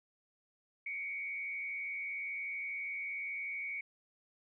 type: tone with frequency modulation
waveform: sine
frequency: 2244 Hz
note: C#7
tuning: 21 cents sharp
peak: -37 dBFS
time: 0.86-3.81 s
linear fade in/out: 5 ms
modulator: 81 Hz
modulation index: 0.97
effects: none